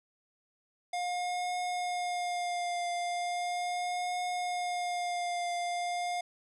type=tone with vibrato; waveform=square; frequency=710 Hz; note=F5; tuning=28 cents sharp; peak=-32 dBFS; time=0.93-6.21 s; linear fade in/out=5 ms; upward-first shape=triangle; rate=0.38 Hz; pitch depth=25 cents each way; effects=resampled to 24000 Hz + 11-bit